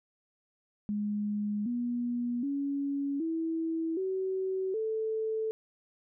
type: tone with pitch steps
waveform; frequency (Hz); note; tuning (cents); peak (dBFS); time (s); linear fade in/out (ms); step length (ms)
sine; 207.7 / 241.4 / 280.5 / 325.9 / 378.7 / 440.1; G#3 / B3 / C#4 / E4 / F#4 / A4; 0 / -39 / +21 / -20 / +40 / 0; -29; 0.89-5.51; 0; 770
effects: none